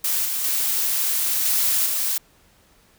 blue noise with level steps, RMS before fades -22 / -25 / -22 / -20 / -23 dBFS, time 0.04-2.18 s, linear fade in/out 5 ms, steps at 0.25 / 0.44 / 1.45 / 1.86 s, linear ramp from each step 2 ms, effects pink hiss -57 dBFS RMS until 2.98 s

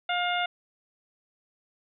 harmonic tone, 709 Hz, F5, 26 cents sharp, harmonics 1 / 2 / 3 / 4 / 5, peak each -28 / -31 / -33 / -34 / -35 dBFS, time 0.09-0.46 s, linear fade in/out 5 ms, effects none

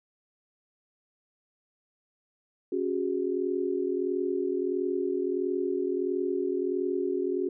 sine tone cluster, 277.4 / 366.9 / 408.4 Hz, C#4 / F#4 / G#4, +1 / -15 / -29 cents, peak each -33 / -28 / -32 dBFS, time 2.72-7.49 s, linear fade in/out 5 ms, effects none

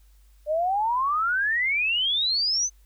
sine exponential sweep, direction up, 587.3 to 6272 Hz, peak -21 dBFS, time 0.46-2.7 s, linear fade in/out 50 ms, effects added 50 Hz sine -52 dBFS peak until 2.85 s + white hiss -66 dBFS RMS until 2.85 s

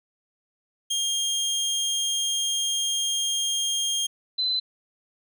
25% pulse / sine tone pair in turn, 3220 / 4038 Hz, G7 / B7, +46 / +38 cents, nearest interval major third, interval 392 cents, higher second, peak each -20 / -22 dBFS, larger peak first, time 0.9-4.07 / 4.38-4.6 s, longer first, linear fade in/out 10 ms, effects none

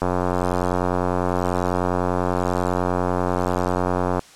click train, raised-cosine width 1 ms, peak -7 dBFS, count 377, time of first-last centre 0.02-4.193 s, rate 90.1 Hz, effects white hiss -47 dBFS RMS until 4.35 s + low-pass 8000 Hz 12 dB/octave

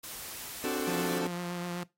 white noise, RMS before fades -42 dBFS, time 0.03-1.19 s, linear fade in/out 10 ms
40% pulse chord, D dominant seventh, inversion third, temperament equal, 261.6 / 293.7 / 370 / 440 Hz, C4 / D4 / F#4 / A4, 0 / 0 / 0 / 0 cents, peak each -36 / -36 / -35 / -35 dBFS, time 0.64-1.27 s, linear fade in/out 2 ms
sawtooth tone with vibrato, 175.6 Hz, F3, 10 cents sharp, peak -30 dBFS, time 0.87-1.84 s, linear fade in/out 10 ms, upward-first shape sine, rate 7.9 Hz, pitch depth 19 cents each way
effects noise-tail reverb RT60 0.2 s tail -20 dB re dry + AAC 48 kbps

